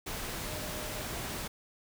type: tone in noise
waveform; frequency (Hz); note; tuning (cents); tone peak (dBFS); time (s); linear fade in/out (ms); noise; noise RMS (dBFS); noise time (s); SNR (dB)
sine; 610; D#5; -34; -45; 0.46-1.03; 10; pink; -38; 0.06-1.48; -10
effects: none